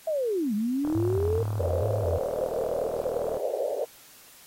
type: linear two-way sweep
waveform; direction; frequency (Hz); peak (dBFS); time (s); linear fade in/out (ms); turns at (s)
sine; down then up; 659.3 to 200.2 to 464.6; -24; 0.07-1.43; 5; 0.54
type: click train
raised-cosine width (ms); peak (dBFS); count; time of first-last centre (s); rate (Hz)
1; -24; 101; 0.85-3.369; 39.7
type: tone with vibrato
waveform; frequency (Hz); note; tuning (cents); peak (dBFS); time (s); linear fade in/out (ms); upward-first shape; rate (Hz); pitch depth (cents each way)
sine; 95.2; F#2; +50; -26; 0.95-2.18; 5; square; 2.3; 160
type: band-pass noise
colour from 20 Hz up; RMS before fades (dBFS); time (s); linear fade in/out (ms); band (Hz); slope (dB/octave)
white; -29; 1.59-3.85; 10; 450 to 600; 48
effects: white hiss -52 dBFS RMS until 4.46 s + AAC 48 kbps